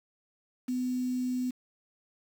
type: tone with quantisation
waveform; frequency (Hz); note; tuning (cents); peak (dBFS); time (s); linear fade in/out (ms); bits
sine; 251.5; B3; +32; -28; 0.68-1.51; 10; 8
effects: none